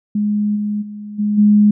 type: tone with level steps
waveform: sine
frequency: 208.4 Hz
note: G#3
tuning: 6 cents sharp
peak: -14 / -17 / -27 / -14 / -7 dBFS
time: 0.15-1.71 s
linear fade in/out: 5 ms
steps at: 0.55 / 0.81 / 1.18 / 1.37 s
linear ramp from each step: 20 ms
effects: none